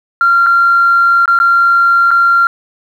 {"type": "tone with dropouts", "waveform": "sine", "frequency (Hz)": 1381, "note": "F6", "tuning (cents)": -20, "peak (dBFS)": -5, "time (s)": [0.21, 2.47], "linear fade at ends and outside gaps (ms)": 1, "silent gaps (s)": [[0.463, 0.467], [1.257, 1.278], [1.389, 1.4], [2.107, 2.113]], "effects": ["tanh soft clip ceiling -1 dBFS", "7-bit"]}